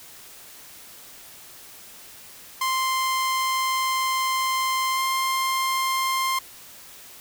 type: tone with pitch glide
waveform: sawtooth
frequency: 1046.5 to 1054.4 Hz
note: C6 to C6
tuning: 0 to +13 cents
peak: -18 dBFS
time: 2.61-6.39 s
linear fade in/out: 5 ms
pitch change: +13 cents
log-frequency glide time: 4.91-5.01 s
effects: white hiss -45 dBFS RMS until 7.2 s